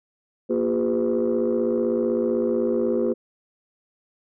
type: tone cluster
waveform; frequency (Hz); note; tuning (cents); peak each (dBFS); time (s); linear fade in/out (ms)
sine; 235.8 / 350.7 / 406.6 / 506; A#3 / F4 / G#4 / B4; +20 / +7 / -37 / +42; -24; 0.49-3.14; 20
effects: tanh soft clip ceiling -14 dBFS